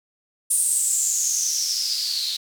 blue noise with band-pass filter sweep, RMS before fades -23 dBFS, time 0.5-2.37 s, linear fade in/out 10 ms, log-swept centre 9300 to 4000 Hz, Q 8.6, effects none

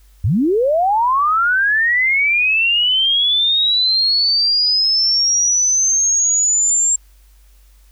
sine linear sweep, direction up, 76.3 to 7459 Hz, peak -12 dBFS, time 0.24-6.96 s, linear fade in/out 5 ms, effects added 49 Hz sine -45 dBFS peak until 7.91 s + white hiss -57 dBFS RMS until 7.91 s

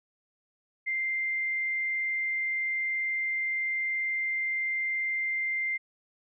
sine tone, 2093 Hz, C7, in tune, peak -27 dBFS, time 0.86-5.78 s, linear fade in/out 20 ms, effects none

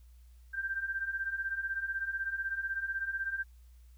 sine beating tone pair, 1564 / 1580 Hz, G6 / G6, -4 / +13 cents, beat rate 16 Hz, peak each -38 / -34 dBFS, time 0.53-3.44 s, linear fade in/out 20 ms, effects added 60 Hz sine -53 dBFS peak until 3.97 s + white hiss -72 dBFS RMS until 3.97 s

